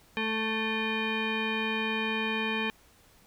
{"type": "tone with frequency modulation", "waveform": "sine", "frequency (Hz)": 1104, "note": "C#6", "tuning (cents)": -7, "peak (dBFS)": -27, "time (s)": [0.17, 2.7], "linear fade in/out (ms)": 0, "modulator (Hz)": 662, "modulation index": 2.9, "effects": ["pink hiss -60 dBFS RMS until 3.26 s"]}